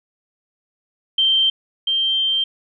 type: tone pair in turn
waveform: sine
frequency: 3136 / 3149 Hz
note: G7 / G7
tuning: 0 / +7 cents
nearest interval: unison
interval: 7 cents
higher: second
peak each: -13 / -16 dBFS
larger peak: first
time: 1.18-1.5 / 1.87-2.44 s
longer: second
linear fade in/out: 5 ms
effects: none